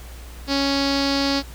sawtooth tone with low-pass filter, 277.2 Hz, C#4, in tune, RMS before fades -21 dBFS, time 0.47-1.43 s, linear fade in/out 50 ms, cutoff 4700 Hz, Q 6.1, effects added 60 Hz sine -36 dBFS peak until 1.54 s + pink hiss -44 dBFS RMS until 1.54 s

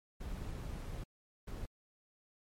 brown noise bursts at uneven times, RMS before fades -42 dBFS, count 2, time 0.2-1.04 / 1.47-1.66 s, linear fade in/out 10 ms, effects MP3 64 kbps

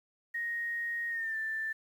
sine tone with pitch glide, 1870 to 1771.2 Hz, A#6 to A6, +5 to +11 cents, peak -32 dBFS, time 0.34-1.73 s, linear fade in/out 10 ms, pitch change -94 cents, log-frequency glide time 1.09-1.36 s, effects 10-bit

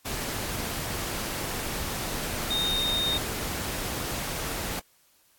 sine tone in noise, 3688 Hz, A#7, 19 cents flat, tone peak -25 dBFS, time 2.5-3.18 s, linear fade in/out 10 ms, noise pink, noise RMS -32 dBFS, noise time 0.05-4.8 s, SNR +4 dB, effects white hiss -63 dBFS RMS until 5.38 s + AAC 64 kbps

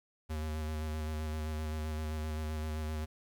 square tone with vibrato, 77.5 Hz, D#2, 6 cents flat, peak -35 dBFS, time 0.29-3.06 s, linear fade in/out 20 ms, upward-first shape square, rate 7.7 Hz, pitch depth 19 cents each way, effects 11-bit

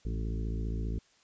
harmonic tone with a mistuned harmonic, 55 Hz, A1, in tune, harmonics 1 / 2 / 3 / 4 / 5 / 6 / 7 / 8, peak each -32 / -38 / -42 / -44 / -46 / -48 / -49 / -50 dBFS, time 0.05-0.99 s, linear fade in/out 5 ms, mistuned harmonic 3, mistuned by +49 cents, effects white hiss -65 dBFS RMS until 1.23 s + resampled to 16000 Hz

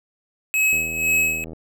square tone with tremolo, 2565 Hz, E7, 48 cents flat, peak -16 dBFS, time 0.54-1.44 s, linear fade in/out 0 ms, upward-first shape sine, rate 2 Hz, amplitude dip 70%
click train, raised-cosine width 2 ms, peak -23 dBFS, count 66, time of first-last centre 0.73-1.532 s, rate 81 Hz
effects none

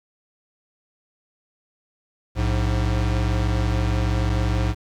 square tone pair together, 59.32 / 105.8 Hz, A#1 / G#2, +31 / +33 cents, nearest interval minor seventh, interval 1002 cents, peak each -22 / -23 dBFS, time 2.35-4.75 s, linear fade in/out 50 ms, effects low-pass 6000 Hz 12 dB/octave + 8-bit

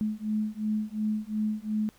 sine beating tone pair, 212.8 / 215.6 Hz, G#3 / A3, +42 / -35 cents, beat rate 2.8 Hz, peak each -30 dBFS, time 0.01-1.89 s, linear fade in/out 0 ms, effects pink hiss -60 dBFS RMS until 1.98 s

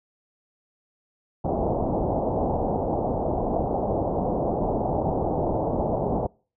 white low-pass noise, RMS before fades -25 dBFS, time 1.44-6.27 s, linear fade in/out 10 ms, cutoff 820 Hz, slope 48 dB/octave, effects noise-tail reverb RT60 0.4 s tail -26 dB re dry

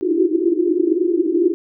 white band-pass noise, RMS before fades -17 dBFS, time 0.01-1.54 s, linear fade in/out 0 ms, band 320 to 370 Hz, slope 96 dB/octave, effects none

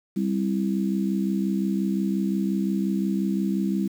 harmonic tone, 65.7 Hz, C2, 8 cents sharp, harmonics 3 / 4 / 5, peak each -23 / -30 / -29 dBFS, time 0.16-3.88 s, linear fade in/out 10 ms, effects 8-bit

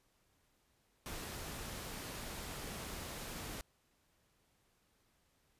pink noise, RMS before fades -45 dBFS, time 1.06-3.61 s, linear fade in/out 0 ms, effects pink hiss -75 dBFS RMS until 5.59 s + resampled to 32000 Hz

